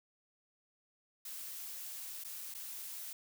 blue noise with dropouts, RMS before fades -45 dBFS, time 1.25-3.13 s, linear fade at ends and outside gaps 5 ms, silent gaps 2.239-2.246 / 2.541-2.547 s, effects none

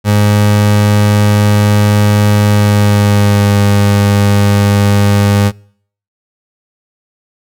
30% pulse tone with pitch glide, 103.83 to 101.58 Hz, G#2 to G#2, 0 to -38 cents, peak -4 dBFS, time 0.04-5.52 s, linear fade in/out 50 ms, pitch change -38 cents, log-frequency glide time 2.5-3.63 s, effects noise-tail reverb RT60 0.6 s tail -26 dB re dry

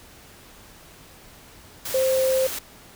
sine tone in noise, 524 Hz, C5, 2 cents sharp, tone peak -18 dBFS, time 1.94-2.47 s, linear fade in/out 5 ms, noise white, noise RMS -31 dBFS, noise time 1.85-2.59 s, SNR +10 dB, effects pink hiss -48 dBFS RMS until 2.95 s

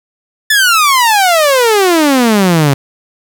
sawtooth exponential sweep, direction down, 1770 to 134.2 Hz, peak -3 dBFS, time 0.5-2.74 s, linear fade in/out 5 ms, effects none

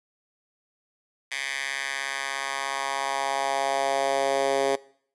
10% pulse tone with high-pass filter sweep, 136.9 Hz, C#3, 21 cents flat, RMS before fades -27 dBFS, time 1.31-4.76 s, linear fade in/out 10 ms, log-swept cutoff 2100 to 450 Hz, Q 2.1, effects noise-tail reverb RT60 0.6 s tail -22 dB re dry + resampled to 24000 Hz

